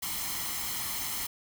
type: noise with comb filter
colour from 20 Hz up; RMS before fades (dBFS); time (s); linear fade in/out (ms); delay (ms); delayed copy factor
white; -34; 0.02-1.27; 10; 0.96; +0.6
effects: none